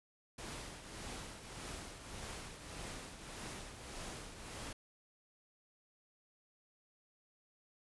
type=noise with tremolo; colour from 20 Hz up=pink; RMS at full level=-45 dBFS; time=0.38-4.73 s; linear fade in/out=5 ms; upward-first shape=triangle; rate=1.7 Hz; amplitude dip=60%; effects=resampled to 24000 Hz